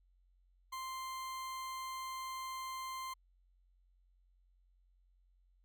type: tone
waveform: 40% pulse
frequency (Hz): 1046.5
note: C6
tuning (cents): 0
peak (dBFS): -40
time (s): 0.72-3.14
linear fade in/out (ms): 10
effects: added 45 Hz sine -67 dBFS peak until 5.64 s